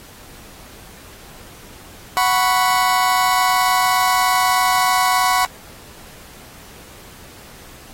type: chord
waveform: 35% pulse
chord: F# suspended fourth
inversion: none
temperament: just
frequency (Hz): 740 / 986.7 / 1110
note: F#5 / B5 / C#6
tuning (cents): 0 / -2 / +2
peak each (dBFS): -17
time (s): 2.17-5.45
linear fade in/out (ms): 0
effects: pink hiss -42 dBFS RMS until 7.93 s + AAC 48 kbps